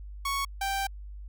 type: tone pair in turn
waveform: sawtooth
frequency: 1108.7 / 784 Hz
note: C#6 / G5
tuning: 0 / 0 cents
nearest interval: tritone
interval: 600 cents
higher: first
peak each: -24 dBFS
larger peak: neither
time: 0.25-0.45 / 0.61-0.87 s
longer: second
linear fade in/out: 5 ms
effects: added 50 Hz sine -39 dBFS peak until 1.28 s